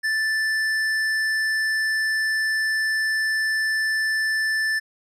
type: tone with tanh clipping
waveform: sine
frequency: 1760 Hz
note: A6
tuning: in tune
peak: -22 dBFS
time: 0.03-4.8 s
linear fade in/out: 20 ms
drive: 12 dB
effects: resampled to 32000 Hz